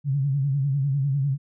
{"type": "tone with vibrato", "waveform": "sine", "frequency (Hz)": 138.59, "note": "C#3", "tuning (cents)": 0, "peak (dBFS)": -20, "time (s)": [0.04, 1.38], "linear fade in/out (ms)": 50, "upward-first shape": "sine", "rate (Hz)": 10, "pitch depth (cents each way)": 86, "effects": []}